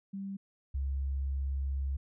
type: tone pair in turn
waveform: sine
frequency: 196 / 68.15 Hz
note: G3 / C#2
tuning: 0 / -29 cents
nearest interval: octave + tritone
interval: 1829 cents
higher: first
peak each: -36 / -30 dBFS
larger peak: second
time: 0.13-0.37 / 0.74-1.97 s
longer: second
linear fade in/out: 10 ms
effects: none

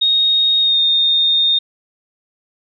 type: tone with pitch glide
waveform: sine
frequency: 3729 to 3669 Hz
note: A#7 to A#7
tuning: 0 to -28 cents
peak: -11 dBFS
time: 0.01-1.59 s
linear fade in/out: 10 ms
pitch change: -28 cents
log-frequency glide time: 0.6-0.79 s
effects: none

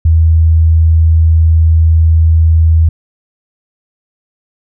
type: tone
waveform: sine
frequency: 80.9 Hz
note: E2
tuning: 32 cents flat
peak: -4 dBFS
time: 0.05-2.89 s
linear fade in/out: 5 ms
effects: none

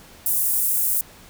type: high-pass noise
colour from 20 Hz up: pink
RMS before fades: -21 dBFS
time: 0.26-1.01 s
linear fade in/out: 2 ms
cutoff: 10000 Hz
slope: 24 dB/octave
effects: pink hiss -47 dBFS RMS until 1.29 s

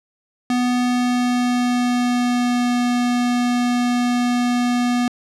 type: tone with pitch glide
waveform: square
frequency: 246.9 to 244.1 Hz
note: B3 to B3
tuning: 0 to -20 cents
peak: -17 dBFS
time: 0.5-5.08 s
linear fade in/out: 2 ms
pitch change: -20 cents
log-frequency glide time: 0.8-2.74 s
effects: low-pass 8000 Hz 12 dB/octave

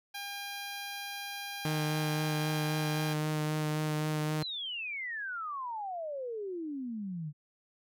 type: tone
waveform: 10% pulse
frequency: 805 Hz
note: G5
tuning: 46 cents sharp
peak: -30 dBFS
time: 0.14-3.14 s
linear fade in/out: 10 ms
type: tone with vibrato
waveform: sawtooth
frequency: 153.4 Hz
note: D#3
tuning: 24 cents flat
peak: -26 dBFS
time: 1.65-4.43 s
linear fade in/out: 2 ms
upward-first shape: sine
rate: 3.8 Hz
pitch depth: 13 cents each way
type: exponential sweep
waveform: sine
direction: down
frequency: 4265 to 143.4 Hz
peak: -35 dBFS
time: 4.4-7.33 s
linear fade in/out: 50 ms
effects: none

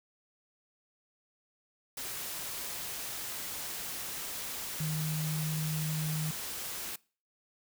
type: tone in noise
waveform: sine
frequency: 155.56 Hz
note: D#3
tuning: in tune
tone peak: -31 dBFS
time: 4.8-6.31 s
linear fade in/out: 5 ms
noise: white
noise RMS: -39 dBFS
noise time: 1.97-6.96 s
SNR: +5 dB
effects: noise-tail reverb RT60 0.4 s tail -24 dB re dry

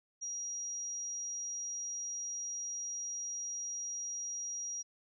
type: tone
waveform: sine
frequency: 5730 Hz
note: F8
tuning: 44 cents sharp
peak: -37 dBFS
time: 0.21-4.83 s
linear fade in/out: 20 ms
effects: none

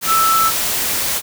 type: tone in noise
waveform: sine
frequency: 1318.5 Hz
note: E6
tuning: in tune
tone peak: -12 dBFS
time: 0.06-0.52 s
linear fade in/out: 50 ms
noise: white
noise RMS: -19 dBFS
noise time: 0.01-1.22 s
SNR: +4 dB
effects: none

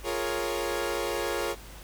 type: chord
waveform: sawtooth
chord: Bb minor seventh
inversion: second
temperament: equal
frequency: 349.2 / 415.3 / 466.2 / 554.4 Hz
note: F4 / Ab4 / Bb4 / Db5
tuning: 0 / 0 / 0 / 0 cents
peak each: -30 dBFS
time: 0.03-1.56 s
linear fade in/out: 50 ms
effects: added 50 Hz sine -45 dBFS peak until 1.83 s + pink hiss -48 dBFS RMS until 1.83 s

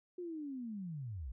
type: linear sweep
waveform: sine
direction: down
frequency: 364.2 to 51.91 Hz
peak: -40 dBFS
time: 0.18-1.32 s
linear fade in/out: 5 ms
effects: none

